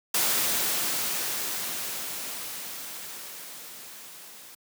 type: noise with level ramp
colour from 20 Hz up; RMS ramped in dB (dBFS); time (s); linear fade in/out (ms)
white; -24 to -47; 0.14-4.55; 5
effects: high-pass 150 Hz 12 dB/octave